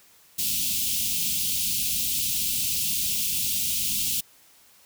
white band-stop noise, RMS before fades -26 dBFS, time 0.38-4.21 s, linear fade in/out 10 ms, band 260 to 2600 Hz, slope 48 dB/octave, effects white hiss -56 dBFS RMS until 4.85 s

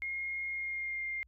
sine tone with pitch glide, 2143 to 2113 Hz, C7 to C7, +41 to +16 cents, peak -34 dBFS, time 0.02-1.23 s, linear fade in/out 0 ms, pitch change -25 cents, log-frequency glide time 0.49-1.04 s, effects added 61 Hz sine -60 dBFS peak until 1.27 s

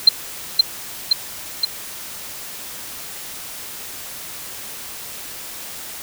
sine tone with echo, 4139 Hz, C8, 20 cents flat, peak -3 dBFS, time 0.07-0.09 s, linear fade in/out 5 ms, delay 520 ms, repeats 3, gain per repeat -3 dB, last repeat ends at 1.65 s, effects white hiss -33 dBFS RMS until 6.02 s

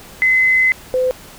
sine tone pair in turn, 2041 / 510.2 Hz, C7 / C5, -44 / -44 cents, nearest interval 2 octaves, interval 2400 cents, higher first, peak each -10 / -13 dBFS, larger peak first, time 0.22-0.72 / 0.94-1.11 s, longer first, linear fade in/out 0 ms, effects pink hiss -39 dBFS RMS until 1.38 s

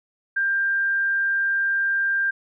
sine tone, 1590 Hz, G6, 24 cents sharp, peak -19 dBFS, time 0.36-2.31 s, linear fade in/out 10 ms, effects none

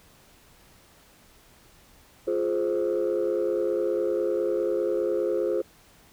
sine chord, F minor, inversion none, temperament just, 349.2 / 419.1 / 523.8 Hz, F4 / Ab4 / C5, 0 / +16 / +2 cents, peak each -26 dBFS, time 2.27-5.62 s, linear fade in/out 10 ms, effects tanh soft clip ceiling -18 dBFS + pink hiss -56 dBFS RMS until 6.12 s

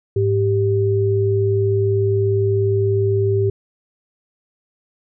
sine tone pair together, 104.91 / 392 Hz, G#2 / G4, +18 / 0 cents, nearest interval octave + major seventh, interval 2282 cents, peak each -17 dBFS, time 0.16-3.5 s, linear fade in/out 5 ms, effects none

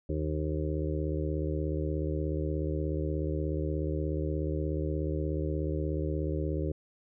harmonic tone, 76.7 Hz, D#2, 24 cents flat, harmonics 1 / 2 / 4 / 5 / 6 / 7, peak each -32 / -35 / -36 / -37 / -41 / -40 dBFS, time 0.09-6.72 s, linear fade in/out 5 ms, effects none

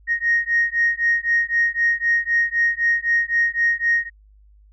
sine beating tone pair, 1864.7 / 1868.6 Hz, A#6 / A#6, 0 / +4 cents, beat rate 3.9 Hz, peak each -19 dBFS, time 0.07-4.1 s, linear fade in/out 50 ms, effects tanh soft clip ceiling -9 dBFS + added 51 Hz sine -48 dBFS peak until 4.72 s

